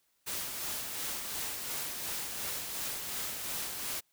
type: noise with tremolo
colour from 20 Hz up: white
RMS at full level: -36 dBFS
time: 0.26-4.01 s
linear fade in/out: 20 ms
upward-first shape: sine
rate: 2.8 Hz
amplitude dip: 35%
effects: white hiss -74 dBFS RMS until 4.12 s